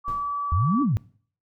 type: tone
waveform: sine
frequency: 1150 Hz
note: D6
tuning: 37 cents flat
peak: -24 dBFS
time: 0.04-0.87 s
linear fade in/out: 50 ms
type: noise with exponential decay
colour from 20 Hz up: brown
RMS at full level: -35 dBFS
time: 0.08-0.47 s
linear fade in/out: 1 ms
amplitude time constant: 83 ms
type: exponential two-way sweep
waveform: sine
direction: up then down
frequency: 73.42 to 307.6 to 92.1 Hz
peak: -19 dBFS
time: 0.52-0.97 s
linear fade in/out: 0 ms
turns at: 0.82 s
effects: noise-tail reverb RT60 0.5 s tail -22 dB re dry